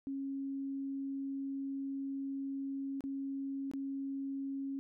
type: tone with dropouts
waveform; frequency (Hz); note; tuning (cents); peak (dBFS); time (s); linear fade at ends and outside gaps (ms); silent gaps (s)
sine; 273.5; C#4; -23; -36; 0.07-4.79; 0; 3.007-3.039 / 3.714-3.736
effects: none